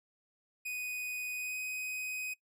45% pulse tone with pitch glide, 2489 to 2509 Hz, D#7 to D#7, 0 to +14 cents, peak -36 dBFS, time 0.65-2.34 s, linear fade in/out 10 ms, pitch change +14 cents, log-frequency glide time 1.34-1.58 s, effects noise-tail reverb RT60 0.1 s tail -19 dB re dry

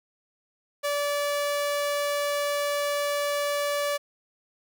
sawtooth tone, 578 Hz, D5, 28 cents flat, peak -21 dBFS, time 0.83-3.98 s, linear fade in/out 20 ms, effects none

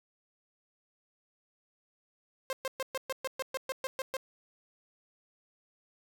sawtooth tone bursts, 528 Hz, C5, 16 cents sharp, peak -28 dBFS, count 12, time 2.5-4.168 s, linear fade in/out 0 ms, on 29 ms, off 120 ms, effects none

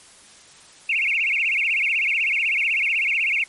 sine tone with vibrato, 2431 Hz, D#7, 41 cents flat, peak -18 dBFS, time 0.89-3.44 s, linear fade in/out 5 ms, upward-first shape sine, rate 16 Hz, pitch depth 230 cents each way, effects white hiss -48 dBFS RMS until 3.48 s + MP3 48 kbps

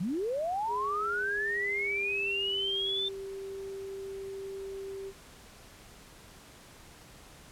sine linear sweep, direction up, 155.56 to 3585 Hz, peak -29 dBFS, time 0-3.09 s, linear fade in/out 10 ms
sine tone with pitch glide, 415.3 to 389.7 Hz, G#4 to G4, 0 to -10 cents, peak -37 dBFS, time 0.67-5.13 s, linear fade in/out 50 ms, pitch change -110 cents, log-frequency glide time 0.78-2.87 s
effects pink hiss -53 dBFS RMS until 7.51 s + low-pass 12000 Hz 12 dB/octave

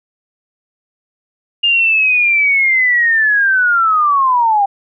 sine linear sweep, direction down, 2832 to 781 Hz, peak -9 dBFS, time 1.63-4.66 s, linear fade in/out 10 ms, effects none

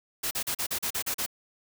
white noise bursts, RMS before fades -30 dBFS, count 9, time 0.23-1.263 s, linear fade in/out 10 ms, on 81 ms, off 38 ms, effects none

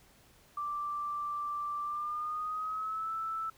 sine tone with pitch glide, 1174.7 to 1318.6 Hz, D6 to E6, 0 to 0 cents, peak -33 dBFS, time 0.57-3.5 s, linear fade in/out 5 ms, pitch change +200 cents, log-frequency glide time 1.83-3.12 s, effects pink hiss -62 dBFS RMS until 3.57 s

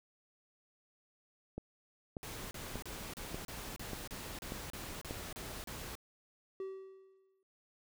click train, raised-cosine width 2 ms, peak -27 dBFS, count 7, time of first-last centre 1.58-5.109 s, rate 1.7 Hz
pink noise bursts, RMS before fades -45 dBFS, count 12, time 2.23-5.953 s, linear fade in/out 0 ms, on 280 ms, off 33 ms
triangle tone with exponential decay, 383.5 Hz, G4, 38 cents flat, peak -35 dBFS, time 6.6-7.43 s, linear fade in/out 2 ms, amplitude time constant 180 ms
effects none

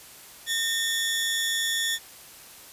sawtooth tone pair together, 1824 / 3424 Hz, A#6 / A7, -38 / -48 cents, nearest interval major seventh, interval 1090 cents, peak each -24 dBFS, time 0.46-1.99 s, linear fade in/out 50 ms, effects white hiss -47 dBFS RMS until 2.72 s + resampled to 32000 Hz

